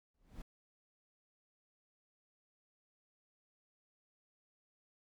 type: noise with exponential growth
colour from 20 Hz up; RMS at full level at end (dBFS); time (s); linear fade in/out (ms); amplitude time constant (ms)
brown; -44; 0.14-0.42; 5; 60
effects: none